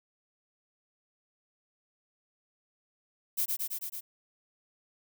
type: noise with echo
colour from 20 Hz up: violet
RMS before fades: -29 dBFS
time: 3.37-3.46 s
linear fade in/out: 20 ms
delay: 110 ms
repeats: 5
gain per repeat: -2 dB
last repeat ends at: 4.01 s
effects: none